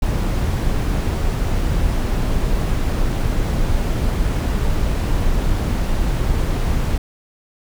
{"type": "noise", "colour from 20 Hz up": "brown", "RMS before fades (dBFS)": -18, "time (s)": [0.02, 6.98], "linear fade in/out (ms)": 5, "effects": []}